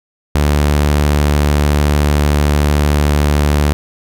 sawtooth tone with vibrato, 73.42 Hz, D2, in tune, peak -6 dBFS, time 0.35-3.73 s, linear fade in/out 0 ms, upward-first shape square, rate 20 Hz, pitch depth 17 cents each way, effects none

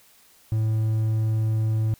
triangle tone, 109.9 Hz, A2, 2 cents flat, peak -18 dBFS, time 0.52-1.94 s, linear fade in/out 0 ms, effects white hiss -56 dBFS RMS until 1.99 s

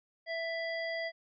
harmonic tone with a mistuned harmonic, 661 Hz, E5, 5 cents sharp, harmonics 1 / 3 / 5 / 7, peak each -36 / -37 / -49 / -46 dBFS, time 0.26-1.12 s, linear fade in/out 50 ms, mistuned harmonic 7, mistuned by +58 cents, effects none

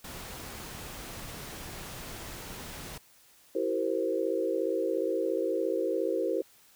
pink noise, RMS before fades -42 dBFS, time 0.04-2.98 s, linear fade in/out 5 ms
sine chord, C dominant seventh, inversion first, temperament equal with one note detuned, 329.6 / 383.9 / 466.2 / 523.3 Hz, E4 / G4 / Bb4 / C5, 0 / -36 / 0 / 0 cents, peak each -33 / -32 / -32 / -32 dBFS, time 3.55-6.42 s, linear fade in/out 5 ms
effects white hiss -60 dBFS RMS until 6.75 s

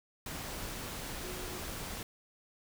sine tone in noise, 363.6 Hz, F#4, 30 cents flat, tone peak -46 dBFS, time 1.23-1.58 s, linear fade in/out 2 ms, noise pink, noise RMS -41 dBFS, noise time 0.26-2.03 s, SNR -8 dB, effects none

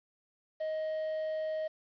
triangle tone, 627 Hz, D#5, 13 cents sharp, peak -30 dBFS, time 0.6-1.68 s, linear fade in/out 10 ms, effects resampled to 11025 Hz + 10-bit

